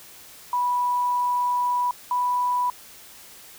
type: tone pair in turn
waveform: sine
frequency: 982 / 986.4 Hz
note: B5 / B5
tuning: -10 / -2 cents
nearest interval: unison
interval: 8 cents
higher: second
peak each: -20 dBFS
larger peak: neither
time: 0.53-1.91 / 2.11-2.7 s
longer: first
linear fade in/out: 2 ms
effects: white hiss -46 dBFS RMS until 3.58 s